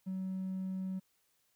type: tone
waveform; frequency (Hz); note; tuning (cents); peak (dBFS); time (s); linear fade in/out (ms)
triangle; 188.3; F#3; +31; -32; 0.06-1; 20
effects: tanh soft clip ceiling -31 dBFS + white hiss -75 dBFS RMS until 1.55 s